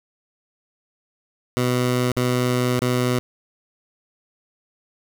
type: tone with dropouts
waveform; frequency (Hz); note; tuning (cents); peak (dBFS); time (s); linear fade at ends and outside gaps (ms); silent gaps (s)
15% pulse; 124.6; B2; +16; -12; 1.57-3.19; 0; 2.117-2.166 / 2.791-2.819
effects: 9-bit